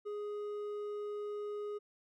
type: tone with hard clipping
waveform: sine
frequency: 415.3 Hz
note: G#4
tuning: in tune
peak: -39 dBFS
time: 0.05-1.79 s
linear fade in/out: 20 ms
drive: 5 dB
effects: none